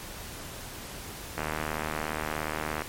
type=click train; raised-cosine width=0.5 ms; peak=-15 dBFS; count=112; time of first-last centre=1.38-2.82 s; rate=77.1 Hz; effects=pink hiss -41 dBFS RMS until 2.88 s + MP3 64 kbps